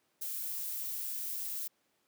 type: noise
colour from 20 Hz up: violet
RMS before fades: -38 dBFS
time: 0.21-1.68 s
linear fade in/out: 10 ms
effects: pink hiss -75 dBFS RMS until 2.07 s + high-pass 200 Hz 12 dB/octave